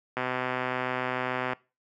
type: click train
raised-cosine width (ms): 0.5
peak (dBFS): -14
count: 174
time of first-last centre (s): 0.17-1.532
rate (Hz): 127
effects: noise-tail reverb RT60 0.3 s tail -22 dB re dry + high-pass 150 Hz 12 dB/octave